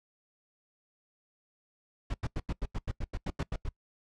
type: noise bursts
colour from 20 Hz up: brown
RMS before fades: -32 dBFS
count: 13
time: 2.1-3.689 s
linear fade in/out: 5 ms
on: 41 ms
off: 88 ms
effects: noise-tail reverb RT60 0.1 s tail -22 dB re dry + low-pass 6000 Hz 12 dB/octave